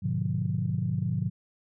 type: chord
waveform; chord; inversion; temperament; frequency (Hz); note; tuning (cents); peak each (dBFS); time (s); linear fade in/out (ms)
sine; G# diminished seventh; none; just; 103.83 / 124.59 / 149.51 / 179.41; G#2 / B2 / D3 / F3; 0 / +16 / +31 / +47; -31; 0.02-1.3; 20
effects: tanh soft clip ceiling -15 dBFS